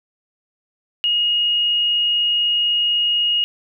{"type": "tone", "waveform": "sine", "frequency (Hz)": 2872, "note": "F7", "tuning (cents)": 48, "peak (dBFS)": -15, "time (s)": [1.04, 3.44], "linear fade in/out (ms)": 0, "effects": []}